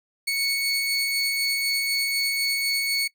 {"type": "tone pair together", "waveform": "40% pulse", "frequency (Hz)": [2217, 4438], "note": ["C#7", "C#8"], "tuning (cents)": [0, 1], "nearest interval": "octave", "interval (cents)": 1201, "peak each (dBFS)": -24, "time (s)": [0.27, 3.08], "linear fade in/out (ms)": 10, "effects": ["noise-tail reverb RT60 0.1 s tail -21 dB re dry"]}